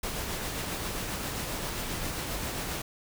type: noise with tremolo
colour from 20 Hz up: pink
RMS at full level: -33 dBFS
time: 0.03-2.82 s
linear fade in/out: 5 ms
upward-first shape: sine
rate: 7.5 Hz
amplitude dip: 25%
effects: none